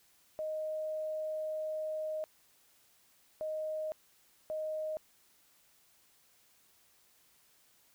sine tone bursts at uneven times, 622.3 Hz, D#5, in tune, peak -34 dBFS, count 3, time 0.39-2.24 / 3.41-3.92 / 4.5-4.97 s, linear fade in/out 0 ms, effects white hiss -67 dBFS RMS until 7.94 s

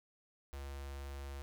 square tone with notch filter, 69.3 Hz, C#2, in tune, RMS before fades -45 dBFS, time 0.53-1.42 s, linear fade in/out 0 ms, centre 170 Hz, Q 0.61, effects none

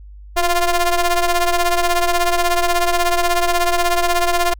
sawtooth ring-modulated tone, 349.2 Hz, F4, in tune, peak -7 dBFS, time 0.36-4.54 s, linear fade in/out 10 ms, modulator 341 Hz, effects added 50 Hz sine -35 dBFS peak until 4.59 s

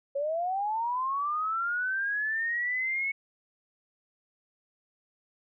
sine linear sweep, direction up, 546 to 2212 Hz, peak -27 dBFS, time 0.15-3.12 s, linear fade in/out 10 ms, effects none

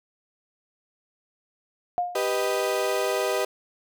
sine tone with exponential decay, 710 Hz, F5, 28 cents sharp, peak -19 dBFS, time 1.98-2.35 s, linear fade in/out 0 ms, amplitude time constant 80 ms
35% pulse chord, G augmented, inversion none, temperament equal, 392 / 493.9 / 622.3 Hz, G4 / B4 / D#5, 0 / 0 / 0 cents, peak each -26 dBFS, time 2.15-3.45 s, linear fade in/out 5 ms
effects none

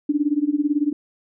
sine tone with tremolo, 293.7 Hz, D4, in tune, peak -14 dBFS, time 0.09-0.93 s, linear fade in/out 5 ms, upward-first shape sine, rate 18 Hz, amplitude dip 90%, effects none

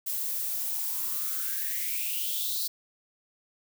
violet noise with high-pass filter sweep, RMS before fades -31 dBFS, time 0.06-2.68 s, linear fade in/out 10 ms, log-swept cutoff 430 to 4400 Hz, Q 7.5, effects none

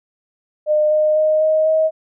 sine tone with pitch steps, 607 / 613.3 / 619.8 / 626.2 / 632.8 Hz, D#5 / D#5 / D#5 / D#5 / D#5, -43 / -25 / -7 / +11 / +29 cents, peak -12 dBFS, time 0.66-1.91 s, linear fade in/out 50 ms, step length 250 ms, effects none

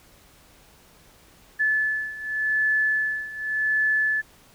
sine beating tone pair, 1732 / 1732.87 Hz, A6 / A6, -28 / -27 cents, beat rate 0.87 Hz, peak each -26 / -23 dBFS, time 1.59-4.22 s, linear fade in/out 20 ms, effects pink hiss -54 dBFS RMS until 4.54 s

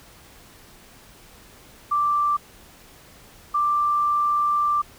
sine tone pair in turn, 1174.7 / 1179.2 Hz, D6 / D6, 0 / +7 cents, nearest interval unison, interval 7 cents, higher second, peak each -18 dBFS, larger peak neither, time 1.91-2.37 / 3.54-4.82 s, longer second, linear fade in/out 10 ms, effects pink hiss -49 dBFS RMS until 4.98 s

